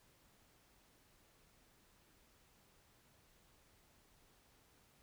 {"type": "silence", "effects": ["pink hiss -70 dBFS RMS until 5.02 s"]}